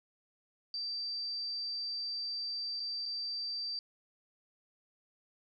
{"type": "tone with dropouts", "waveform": "sine", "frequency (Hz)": 4668, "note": "D8", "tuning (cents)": -11, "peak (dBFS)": -35, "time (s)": [0.74, 3.79], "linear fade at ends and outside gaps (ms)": 1, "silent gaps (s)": [[2.797, 2.801], [3.056, 3.06]], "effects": []}